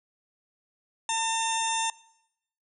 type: harmonic tone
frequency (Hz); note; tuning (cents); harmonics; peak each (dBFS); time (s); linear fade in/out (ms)
902; A5; +43; 1 / 2 / 3 / 4 / 6 / 7 / 8 / 9 / 10; -28 / -39 / -35 / -34 / -42 / -36 / -35 / -46 / -36; 1.09-1.9; 2
effects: noise-tail reverb RT60 0.8 s tail -21 dB re dry